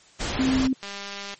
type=noise; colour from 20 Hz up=pink; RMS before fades=-28 dBFS; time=0.19-0.68 s; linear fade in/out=20 ms
type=tone; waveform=sine; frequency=261.6 Hz; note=C4; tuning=in tune; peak=-19 dBFS; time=0.39-0.73 s; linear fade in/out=2 ms
type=click train; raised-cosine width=0.2 ms; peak=-18 dBFS; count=103; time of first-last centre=0.83-1.34 s; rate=200 Hz
effects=white hiss -54 dBFS RMS until 1.39 s + MP3 32 kbps